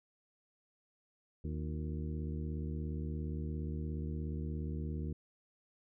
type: harmonic tone with a mistuned harmonic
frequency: 77.1 Hz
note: D#2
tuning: 15 cents flat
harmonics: 1 / 2 / 3 / 4 / 5 / 6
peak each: -38 / -41 / -45 / -49 / -50 / -54 dBFS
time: 1.44-5.13 s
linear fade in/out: 5 ms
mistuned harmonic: 5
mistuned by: -95 cents
effects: none